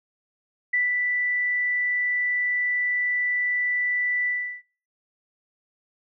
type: tone with ADSR envelope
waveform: sine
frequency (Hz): 1975.5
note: B6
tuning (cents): 0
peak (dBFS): -19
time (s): 0.73-4.62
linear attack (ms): 9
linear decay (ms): 160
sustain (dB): -3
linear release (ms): 350
effects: noise-tail reverb RT60 0.5 s tail -24 dB re dry